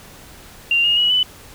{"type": "tone with pitch steps", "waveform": "sine", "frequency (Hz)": [2778, 2848, 2919, 2993], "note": ["F7", "F7", "F#7", "F#7"], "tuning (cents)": [-10, 33, -24, 19], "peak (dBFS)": -13, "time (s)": [0.71, 1.23], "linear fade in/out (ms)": 2, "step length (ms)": 130, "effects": ["pink hiss -42 dBFS RMS until 1.54 s"]}